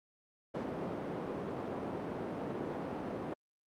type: band-pass noise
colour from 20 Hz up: white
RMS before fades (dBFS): -39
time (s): 0.54-3.34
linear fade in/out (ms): 10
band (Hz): 150 to 520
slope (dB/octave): 12
effects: Opus 48 kbps